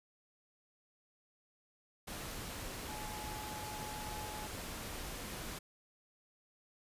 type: tone in noise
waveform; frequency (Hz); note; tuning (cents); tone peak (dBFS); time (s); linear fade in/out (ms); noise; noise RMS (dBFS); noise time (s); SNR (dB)
sine; 850; G#5; +40; -46; 2.88-4.47; 10; pink; -44; 2.07-5.59; -5
effects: resampled to 32000 Hz

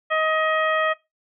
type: harmonic tone with a mistuned harmonic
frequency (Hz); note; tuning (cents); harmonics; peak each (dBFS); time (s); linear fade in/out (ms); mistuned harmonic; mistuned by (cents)
630; D#5; +21; 1 / 2 / 3 / 4 / 5; -23 / -23 / -25 / -32 / -33; 0.1-0.94; 20; 5; +30
effects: noise-tail reverb RT60 0.2 s tail -19 dB re dry

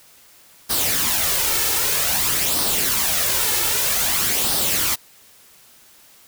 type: noise with flanger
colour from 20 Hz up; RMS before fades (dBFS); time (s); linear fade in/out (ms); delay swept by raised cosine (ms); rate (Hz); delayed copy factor
white; -20; 0.69-4.96; 20; 0.21 to 2.31; 0.52; +0.5
effects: white hiss -50 dBFS RMS until 6.27 s

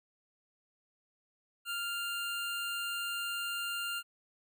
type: tone pair together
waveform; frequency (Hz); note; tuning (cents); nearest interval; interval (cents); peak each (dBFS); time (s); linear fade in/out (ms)
square; 1396.9 / 2794; F6 / F7; 0 / 0; octave; 1200; -38 / -38; 1.65-4.03; 50
effects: none

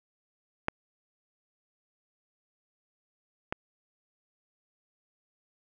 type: clicks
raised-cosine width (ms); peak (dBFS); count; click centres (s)
0.5; -11 / -15; 2; 0.684 / 3.525
effects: none

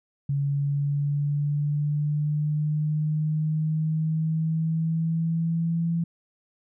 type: exponential sweep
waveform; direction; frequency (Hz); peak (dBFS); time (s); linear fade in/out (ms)
sine; up; 140.5 to 168.1; -22; 0.29-6.04; 5
effects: none

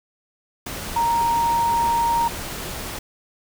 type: tone in noise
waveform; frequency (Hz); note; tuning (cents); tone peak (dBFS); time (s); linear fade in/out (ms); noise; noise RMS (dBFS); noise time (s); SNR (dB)
sine; 932.3; A#5; 0; -17; 0.96-2.28; 5; pink; -31; 0.66-2.99; +11
effects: none

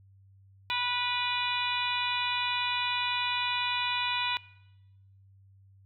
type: harmonic tone with a mistuned harmonic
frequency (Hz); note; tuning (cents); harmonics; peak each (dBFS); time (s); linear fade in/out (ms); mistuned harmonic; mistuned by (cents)
490; B4; -14; 2 / 3 / 4 / 5 / 6 / 7 / 8; -33 / -39 / -40 / -32 / -37 / -36 / -37; 0.7-4.37; 0; 7; +26
effects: noise-tail reverb RT60 1.0 s tail -21 dB re dry + added 97 Hz sine -55 dBFS peak until 5.85 s

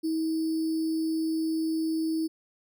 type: tone with sample-and-hold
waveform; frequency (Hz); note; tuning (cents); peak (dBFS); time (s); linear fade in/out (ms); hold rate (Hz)
sine; 320.2; D#4; +50; -25; 0.03-2.28; 20; 4900
effects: none

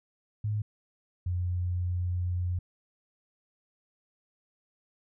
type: tone pair in turn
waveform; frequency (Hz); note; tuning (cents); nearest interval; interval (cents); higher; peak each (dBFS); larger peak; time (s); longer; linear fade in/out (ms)
sine; 105.7 / 89.19; G#2 / F2; +31 / +37; minor third; 294; first; -27; neither; 0.44-0.62 / 1.26-2.59; second; 5
effects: none

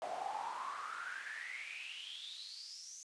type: noise with high-pass filter sweep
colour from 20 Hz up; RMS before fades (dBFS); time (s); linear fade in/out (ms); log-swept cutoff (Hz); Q
brown; -45; 0.02-3.03; 0; 660 to 6400; 9.8
effects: resampled to 22050 Hz

